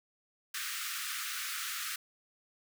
pink high-pass noise, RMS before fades -38 dBFS, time 0.54-1.96 s, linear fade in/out 5 ms, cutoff 1200 Hz, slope 96 dB/octave, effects none

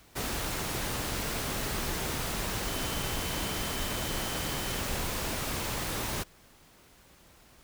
sine tone in noise, 3061 Hz, G7, 42 cents flat, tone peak -43 dBFS, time 2.66-4.81 s, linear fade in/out 20 ms, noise pink, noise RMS -33 dBFS, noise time 0.15-6.24 s, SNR -13 dB, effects pink hiss -58 dBFS RMS until 7.63 s

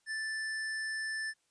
square tone, 1760 Hz, A6, in tune, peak -35 dBFS, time 0.06-1.34 s, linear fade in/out 50 ms, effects white hiss -75 dBFS RMS until 1.5 s + resampled to 22050 Hz

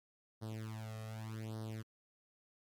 sawtooth tone with flanger, 110 Hz, A2, in tune, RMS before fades -44 dBFS, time 0.41-1.83 s, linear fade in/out 20 ms, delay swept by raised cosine 0.2 to 1.6 ms, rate 0.85 Hz, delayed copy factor +0.95, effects MP3 96 kbps

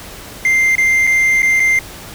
triangle tone with dropouts, 2093 Hz, C7, in tune, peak -8 dBFS, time 0.45-1.79 s, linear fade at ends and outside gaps 2 ms, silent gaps 0.754-0.781 / 1.069-1.073 / 1.421-1.429 / 1.597-1.601 s, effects pink hiss -33 dBFS RMS until 2.14 s

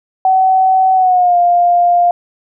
sine tone with pitch glide, 756 to 701.3 Hz, F#5 to F5, +37 to +7 cents, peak -7 dBFS, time 0.25-2.11 s, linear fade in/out 2 ms, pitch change -130 cents, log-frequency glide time 0.94-1.37 s, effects none

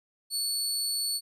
25% pulse tone, 4435 Hz, C#8, in tune, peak -23 dBFS, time 0.3-1.21 s, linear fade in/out 50 ms, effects none

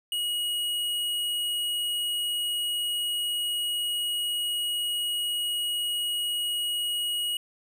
square tone, 2899 Hz, F#7, 36 cents flat, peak -27 dBFS, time 0.12-7.37 s, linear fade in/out 2 ms, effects none

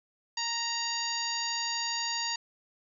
harmonic tone with a mistuned harmonic, 932.3 Hz, A#5, in tune, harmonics 1 / 2 / 3 / 4 / 5 / 6 / 7, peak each -37 / -38 / -40 / -42 / -33 / -46 / -38 dBFS, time 0.37-2.36 s, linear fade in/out 5 ms, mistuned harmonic 7, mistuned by +53 cents, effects none

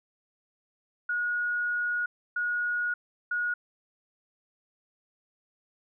sine tone bursts at uneven times, 1448 Hz, F#6, 38 cents flat, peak -26 dBFS, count 3, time 1.09-2.06 / 2.36-2.94 / 3.31-3.54 s, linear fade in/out 5 ms, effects none

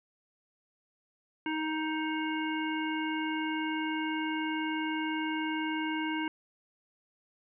harmonic tone, 313 Hz, D#4, 10 cents sharp, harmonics 1 / 3 / 5 / 7 / 9, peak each -32 / -37 / -39 / -40 / -42 dBFS, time 1.46-6.28 s, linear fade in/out 2 ms, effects none

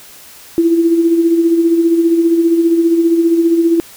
sine tone with tremolo, 334.2 Hz, E4, 24 cents sharp, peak -6 dBFS, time 0.58-3.8 s, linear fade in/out 0 ms, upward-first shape sine, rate 15 Hz, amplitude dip 50%, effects white hiss -38 dBFS RMS until 3.96 s

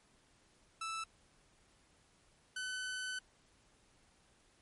sawtooth tone pair in turn, 1318.5 / 1510 Hz, E6 / F#6, 0 / +35 cents, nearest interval major second, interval 235 cents, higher second, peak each -35 / -35 dBFS, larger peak neither, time 0.81-1.04 / 2.56-3.19 s, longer second, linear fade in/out 5 ms, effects pink hiss -69 dBFS RMS until 4.61 s + MP3 48 kbps

